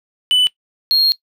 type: tone pair in turn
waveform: triangle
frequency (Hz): 2991 / 4251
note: F#7 / C8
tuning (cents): +18 / +27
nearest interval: tritone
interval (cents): 609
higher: second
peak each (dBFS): -9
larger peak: neither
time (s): 0.31-0.47 / 0.91-1.12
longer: second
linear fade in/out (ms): 0
effects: noise-tail reverb RT60 0.1 s tail -20 dB re dry